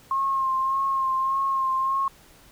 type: tone with vibrato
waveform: sine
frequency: 1070 Hz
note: C6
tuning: 38 cents sharp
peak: -21 dBFS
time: 0.11-2.08 s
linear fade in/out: 2 ms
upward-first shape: sine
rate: 1.7 Hz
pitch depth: 28 cents each way
effects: pink hiss -53 dBFS RMS until 2.51 s